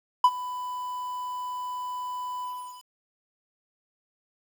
triangle tone with ADSR envelope, 996 Hz, B5, 14 cents sharp, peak -10 dBFS, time 0.24-2.86 s, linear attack 4 ms, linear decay 53 ms, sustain -19 dB, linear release 420 ms, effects 8-bit

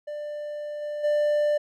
triangle tone with level steps, 593 Hz, D5, 17 cents sharp, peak -29 / -27 / -18 dBFS, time 0.07-1.58 s, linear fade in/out 10 ms, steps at 0.81 / 1.03 s, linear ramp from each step 20 ms, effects none

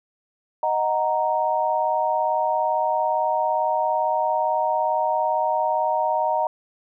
sine chord, D# minor, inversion none, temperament equal, 622.3 / 740 / 932.3 Hz, D#5 / F#5 / A#5, 0 / 0 / 0 cents, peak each -24 / -25 / -22 dBFS, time 0.63-6.47 s, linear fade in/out 2 ms, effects none

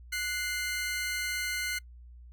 sawtooth tone pair together, 1475.3 / 2093 Hz, F#6 / C7, -5 / 0 cents, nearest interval tritone, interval 605 cents, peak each -32 / -29 dBFS, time 0.12-1.79 s, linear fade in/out 10 ms, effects noise-tail reverb RT60 0.1 s tail -24 dB re dry + added 60 Hz sine -47 dBFS peak until 2.32 s

